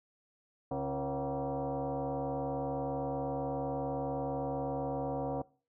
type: tone with frequency modulation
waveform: sine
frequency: 138.59 Hz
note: C#3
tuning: in tune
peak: -32 dBFS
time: 0.71-5.42 s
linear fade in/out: 5 ms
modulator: 205 Hz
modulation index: 3.5
effects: noise-tail reverb RT60 0.4 s tail -22 dB re dry